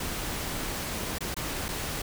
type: noise with dropouts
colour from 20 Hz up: pink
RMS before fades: -33 dBFS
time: 0-2.02 s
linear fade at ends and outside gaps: 5 ms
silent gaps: 1.185-1.206 / 1.344-1.365 / 1.684-1.687 s
effects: none